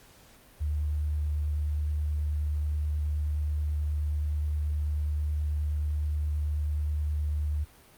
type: tone with vibrato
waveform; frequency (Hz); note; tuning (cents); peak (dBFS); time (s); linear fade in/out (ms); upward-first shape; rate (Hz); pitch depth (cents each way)
sine; 74.9; D2; +35; -26; 0.6-7.65; 20; sine; 9.4; 10
effects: pink hiss -56 dBFS RMS until 7.97 s + Opus 48 kbps